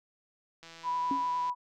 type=click train; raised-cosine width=0.2 ms; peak=-32 dBFS; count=144; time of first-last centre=0.63-1.497 s; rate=165 Hz
type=tone with vibrato; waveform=sine; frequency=987.8 Hz; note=B5; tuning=in tune; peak=-28 dBFS; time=0.83-1.55 s; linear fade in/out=50 ms; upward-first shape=triangle; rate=9.8 Hz; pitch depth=11 cents each way
type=tone with exponential decay; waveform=sine; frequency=275.4 Hz; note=C#4; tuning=11 cents flat; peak=-27 dBFS; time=1.11-1.29 s; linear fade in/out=2 ms; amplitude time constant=39 ms
effects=none